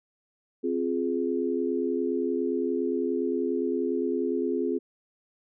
sine chord, F minor, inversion second, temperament just, 261.9 / 349.2 / 419.1 Hz, C4 / F4 / Ab4, +2 / 0 / +16 cents, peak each -29 dBFS, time 0.63-4.79 s, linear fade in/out 20 ms, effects none

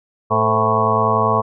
harmonic tone with a mistuned harmonic, 110.4 Hz, A2, 6 cents sharp, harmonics 1 / 2 / 4 / 5 / 6 / 7 / 8 / 9 / 10, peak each -23 / -25 / -22 / -25 / -22 / -26 / -25 / -21 / -18 dBFS, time 0.3-1.42 s, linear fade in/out 20 ms, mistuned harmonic 5, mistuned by -86 cents, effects none

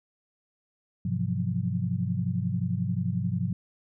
sine tone cluster, 102.6 / 128 / 170.8 / 182.1 Hz, G#2 / C3 / F3 / F#3, -21 / -38 / -38 / -27 cents, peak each -31 dBFS, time 1.05-3.53 s, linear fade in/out 5 ms, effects none

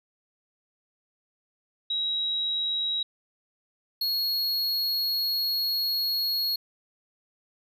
sine / square tone pair in turn, 3847 / 4318 Hz, B7 / C#8, -46 / -46 cents, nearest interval major second, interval 200 cents, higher second, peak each -25 dBFS, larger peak neither, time 1.9-3.03 / 4.01-6.56 s, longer second, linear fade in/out 5 ms, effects none

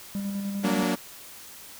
triangle tone with tremolo, 199.2 Hz, G3, 28 cents sharp, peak -25 dBFS, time 0.15-0.83 s, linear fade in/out 0 ms, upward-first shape square, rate 10 Hz, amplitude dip 30%
sawtooth chord, Gb augmented, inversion none, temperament equal with one note detuned, 185 / 233.1 / 289.5 Hz, Gb3 / Bb3 / D4, 0 / 0 / -25 cents, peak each -24 dBFS, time 0.63-0.96 s, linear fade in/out 20 ms
effects white hiss -45 dBFS RMS until 1.79 s

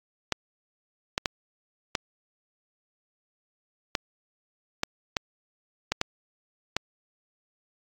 clicks, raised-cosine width 0.2 ms, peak -7 dBFS, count 10, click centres 0.323 / 1.179 / 1.258 / 1.952 / 3.952 / 4.834 / 5.168 / 5.92 / 6.014 / 6.766 s, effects AAC 64 kbps

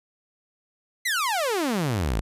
sawtooth exponential sweep, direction down, 2100 to 45.94 Hz, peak -19 dBFS, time 1.05-2.21 s, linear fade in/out 10 ms, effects resampled to 32000 Hz

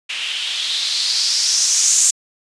violet noise with low-pass filter sweep, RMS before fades -18 dBFS, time 0.09-2.11 s, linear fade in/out 10 ms, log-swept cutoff 2700 to 7300 Hz, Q 4, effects resampled to 22050 Hz

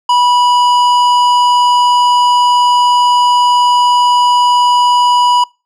sine tone with tanh clipping, 979 Hz, B5, 15 cents flat, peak -9 dBFS, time 0.09-5.44 s, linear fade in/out 5 ms, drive 13 dB, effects noise-tail reverb RT60 0.3 s tail -26 dB re dry

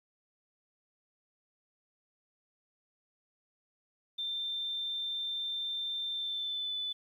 sine tone with pitch glide, 3576 to 3494 Hz, A7 to A7, +27 to -13 cents, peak -33 dBFS, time 4.18-6.93 s, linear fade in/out 10 ms, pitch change -40 cents, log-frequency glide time 6.1-6.78 s, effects 11-bit

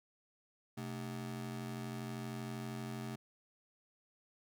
35% pulse ring-modulated tone, 173.2 Hz, F3, 14 cents flat, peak -36 dBFS, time 0.77-3.16 s, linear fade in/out 10 ms, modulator 46.3 Hz, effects none

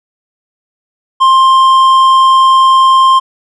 triangle tone with hard clipping, 1055 Hz, C6, 14 cents sharp, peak -5 dBFS, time 1.2-3.2 s, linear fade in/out 20 ms, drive 9 dB, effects resampled to 22050 Hz

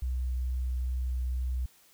sine tone with vibrato, 62.9 Hz, B1, 32 cents sharp, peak -28 dBFS, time 0.02-1.66 s, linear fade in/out 5 ms, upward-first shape triangle, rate 2.3 Hz, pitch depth 9 cents each way, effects white hiss -61 dBFS RMS until 1.93 s

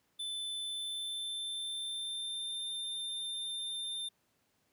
square tone with pitch glide, 3520 to 3596 Hz, A7 to A7, 0 to +37 cents, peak -37 dBFS, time 0.19-4.09 s, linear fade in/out 10 ms, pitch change +37 cents, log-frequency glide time 0.61-2.64 s, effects pink hiss -75 dBFS RMS until 4.72 s + high-pass 100 Hz 12 dB/octave

